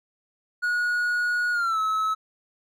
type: tone with pitch glide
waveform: triangle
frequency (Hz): 1452 to 1293.6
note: F#6 to E6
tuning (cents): -33 to -33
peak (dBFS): -20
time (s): 0.62-2.15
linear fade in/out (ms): 20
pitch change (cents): -200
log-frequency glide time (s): 1.52-1.79
effects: none